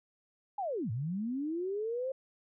sine linear two-way sweep, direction down then up, 843 to 103.8 to 538 Hz, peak -32 dBFS, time 0.58-2.12 s, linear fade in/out 5 ms, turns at 0.91 s, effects none

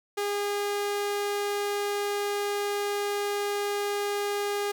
sawtooth tone, 407.9 Hz, G#4, 31 cents flat, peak -23 dBFS, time 0.17-4.72 s, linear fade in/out 10 ms, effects none

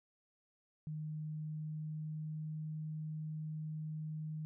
sine tone with pitch glide, 154 to 155.16 Hz, D#3 to D#3, -17 to -4 cents, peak -39 dBFS, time 0.87-4.45 s, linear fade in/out 0 ms, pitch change +13 cents, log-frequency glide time 1.26-2.57 s, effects none

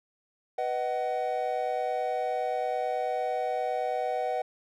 triangle chord, B major, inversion none, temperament equal with one note detuned, 493.9 / 622.3 / 751.6 Hz, B4 / D#5 / F#5, 0 / 0 / +27 cents, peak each -31 / -31 / -28 dBFS, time 0.58-4.42 s, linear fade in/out 5 ms, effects none

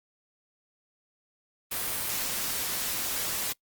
white noise, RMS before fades -31 dBFS, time 1.71-3.53 s, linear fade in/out 10 ms, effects noise-tail reverb RT60 0.1 s tail -24 dB re dry + Opus 32 kbps

